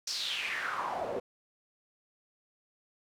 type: noise with band-pass filter sweep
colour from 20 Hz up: pink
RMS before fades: -35 dBFS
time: 0.07-1.2 s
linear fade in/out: 5 ms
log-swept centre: 5500 to 460 Hz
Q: 4.6
effects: none